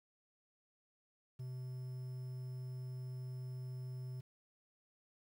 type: tone with quantisation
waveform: triangle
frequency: 127.6 Hz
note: C3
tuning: 43 cents flat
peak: -40 dBFS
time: 1.39-4.21 s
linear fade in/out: 10 ms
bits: 11
effects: none